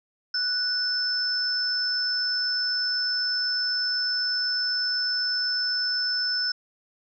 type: tone pair together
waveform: sine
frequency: 1480 / 5274 Hz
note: F#6 / E8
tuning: 0 / 0 cents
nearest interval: octave + minor seventh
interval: 2200 cents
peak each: -30 / -24 dBFS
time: 0.34-6.52 s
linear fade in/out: 5 ms
effects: none